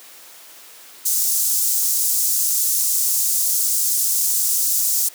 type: high-pass noise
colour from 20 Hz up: pink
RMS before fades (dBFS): -19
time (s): 1.05-5.09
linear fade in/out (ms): 10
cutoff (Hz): 6400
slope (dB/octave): 24
effects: white hiss -43 dBFS RMS until 5.14 s + high-pass 300 Hz 12 dB/octave